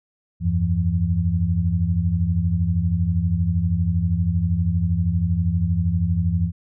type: tone cluster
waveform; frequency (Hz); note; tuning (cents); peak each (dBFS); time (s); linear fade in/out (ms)
sine; 83.3 / 95.9 / 169.8; E2 / G2 / F3; +19 / -37 / -48; -22; 0.4-6.52; 50
effects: none